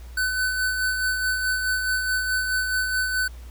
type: tone with tremolo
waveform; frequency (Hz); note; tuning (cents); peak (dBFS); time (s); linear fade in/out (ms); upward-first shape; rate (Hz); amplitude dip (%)
square; 1509; F#6; +34; -21; 0.17-3.28; 5; sine; 4.7; 40
effects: added 60 Hz sine -37 dBFS peak until 3.5 s + pink hiss -52 dBFS RMS until 3.5 s